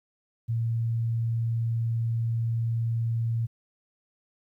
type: tone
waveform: sine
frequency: 115.1 Hz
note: A#2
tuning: 22 cents flat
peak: -24 dBFS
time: 0.48-3.47 s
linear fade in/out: 20 ms
effects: 11-bit